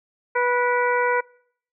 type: harmonic tone with a mistuned harmonic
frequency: 490 Hz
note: B4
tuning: 14 cents flat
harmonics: 1 / 2 / 3 / 4 / 5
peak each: -22 / -23 / -25 / -28 / -32 dBFS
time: 0.35-1.21 s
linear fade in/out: 10 ms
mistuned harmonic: 5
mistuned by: -100 cents
effects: noise-tail reverb RT60 0.6 s tail -24 dB re dry